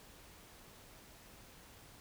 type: silence
effects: pink hiss -58 dBFS RMS until 2 s